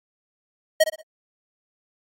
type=tone with echo; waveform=square; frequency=629 Hz; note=D#5; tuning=19 cents sharp; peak=-13 dBFS; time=0.8-0.84 s; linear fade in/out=10 ms; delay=60 ms; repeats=3; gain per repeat=-10 dB; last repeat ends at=1.02 s; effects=AAC 48 kbps